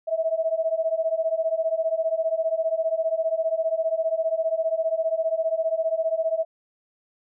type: beating tone pair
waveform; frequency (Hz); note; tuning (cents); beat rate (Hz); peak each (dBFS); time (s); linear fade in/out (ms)
sine; 640 / 655; D#5 / E5; +49 / -11; 15; -25 / -24; 0.07-6.45; 20
effects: none